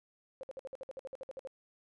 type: tone bursts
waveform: sine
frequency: 530 Hz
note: C5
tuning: 22 cents sharp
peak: -40 dBFS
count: 14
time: 0.41-1.473 s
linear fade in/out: 0 ms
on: 23 ms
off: 57 ms
effects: resampled to 24000 Hz